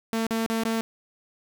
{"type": "tone with dropouts", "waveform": "sawtooth", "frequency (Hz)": 225.4, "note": "A3", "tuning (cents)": 42, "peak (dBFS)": -20, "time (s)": [0.13, 0.81], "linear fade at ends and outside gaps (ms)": 0, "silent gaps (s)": [[0.267, 0.307], [0.463, 0.5], [0.636, 0.652]], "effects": []}